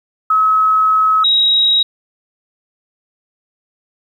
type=tone pair in turn; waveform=sine; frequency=1284 / 3816 Hz; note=E6 / A#7; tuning=-46 / +40 cents; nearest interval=octave + perfect fifth; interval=1886 cents; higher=second; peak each=-9 dBFS; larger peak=neither; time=0.3-1.24 / 1.24-1.83 s; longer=first; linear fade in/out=5 ms; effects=8-bit